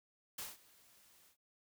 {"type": "noise with ADSR envelope", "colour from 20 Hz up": "white", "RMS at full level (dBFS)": -43, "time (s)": [0.38, 1.37], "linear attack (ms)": 7, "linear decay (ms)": 180, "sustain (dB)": -23, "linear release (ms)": 94, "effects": []}